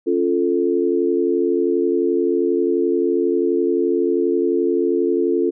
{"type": "chord", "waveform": "sine", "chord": "Db augmented", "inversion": "none", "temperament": "equal", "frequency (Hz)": [277.2, 349.2, 440], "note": ["Db4", "F4", "A4"], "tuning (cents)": [0, 0, 0], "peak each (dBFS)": [-22, -18, -20], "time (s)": [0.06, 5.51], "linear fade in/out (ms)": 20, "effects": []}